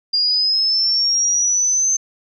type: linear sweep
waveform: sine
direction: up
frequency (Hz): 4791 to 6272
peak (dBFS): -14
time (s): 0.13-1.97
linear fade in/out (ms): 10
effects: none